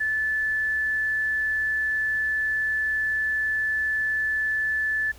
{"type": "tone", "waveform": "sine", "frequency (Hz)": 1742, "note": "A6", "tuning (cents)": -18, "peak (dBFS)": -22, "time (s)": [0, 5.12], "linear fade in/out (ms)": 10, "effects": ["added 60 Hz sine -48 dBFS peak until 5.18 s", "pink hiss -51 dBFS RMS until 5.18 s"]}